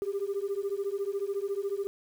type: beating tone pair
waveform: sine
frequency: 391.6 / 405.6 Hz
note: G4 / G#4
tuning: -2 / -41 cents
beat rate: 14 Hz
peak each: -31 dBFS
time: 0.02-1.87 s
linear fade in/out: 0 ms
effects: tanh soft clip ceiling -25 dBFS + 9-bit